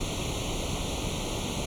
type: noise with comb filter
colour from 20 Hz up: pink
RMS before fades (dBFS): -31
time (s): 0-1.66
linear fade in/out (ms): 10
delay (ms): 0.3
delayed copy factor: +1
effects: low-pass 9000 Hz 12 dB/octave